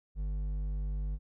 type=tone with hard clipping; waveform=triangle; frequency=50.1 Hz; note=G1; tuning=38 cents sharp; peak=-33 dBFS; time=0.15-1.19 s; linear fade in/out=50 ms; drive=10 dB; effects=none